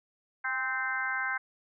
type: harmonic tone with a mistuned harmonic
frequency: 259.8 Hz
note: C4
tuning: 12 cents flat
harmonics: 3 / 4 / 5 / 6 / 7 / 8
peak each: -40 / -38 / -40 / -31 / -41 / -37 dBFS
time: 0.44-1.38 s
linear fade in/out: 10 ms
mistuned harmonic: 3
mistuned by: +38 cents
effects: none